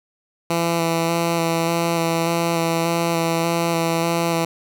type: tone with vibrato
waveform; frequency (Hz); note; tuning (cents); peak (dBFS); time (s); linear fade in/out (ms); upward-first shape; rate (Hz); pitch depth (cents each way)
10% pulse; 167.2; E3; +25; -10; 0.5-4.45; 5; square; 1.7; 13
effects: none